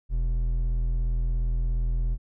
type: tone with hard clipping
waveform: sine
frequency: 41.43 Hz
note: E1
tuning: 9 cents sharp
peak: -24 dBFS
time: 0.09-2.18 s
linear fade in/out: 50 ms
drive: 6 dB
effects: none